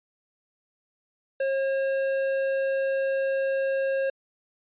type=tone with hard clipping; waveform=triangle; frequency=540 Hz; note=C#5; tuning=45 cents flat; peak=-25 dBFS; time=1.4-4.1 s; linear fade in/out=5 ms; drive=13 dB; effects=resampled to 8000 Hz